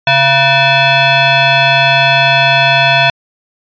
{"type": "tone with frequency modulation", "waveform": "sine", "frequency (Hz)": 959, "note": "A#5", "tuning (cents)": 49, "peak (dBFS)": -6, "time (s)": [0.07, 3.1], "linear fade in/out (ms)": 2, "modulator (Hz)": 821, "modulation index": 3.2, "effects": ["resampled to 11025 Hz"]}